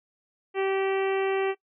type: harmonic tone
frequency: 387.1 Hz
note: G4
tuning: 22 cents flat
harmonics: 1 / 2 / 3 / 4 / 5 / 6 / 7 / 8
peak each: -24 / -32 / -37 / -41 / -38 / -39 / -40 / -45 dBFS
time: 0.54-1.55 s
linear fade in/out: 50 ms
effects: noise-tail reverb RT60 0.1 s tail -20 dB re dry